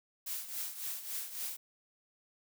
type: noise with tremolo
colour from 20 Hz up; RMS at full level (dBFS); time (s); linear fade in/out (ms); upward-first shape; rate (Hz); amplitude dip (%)
blue; -37; 0.26-1.57; 10; triangle; 3.6; 75
effects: none